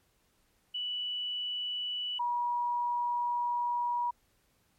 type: tone pair in turn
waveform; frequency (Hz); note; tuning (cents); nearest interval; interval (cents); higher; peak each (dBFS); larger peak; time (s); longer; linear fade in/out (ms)
sine; 2960 / 962.4; F#7 / B5; 0 / -45; octave + perfect fifth; 1945; first; -32 / -28; second; 0.74-2.19 / 2.19-4.11; second; 10
effects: pink hiss -71 dBFS RMS until 4.78 s + MP3 64 kbps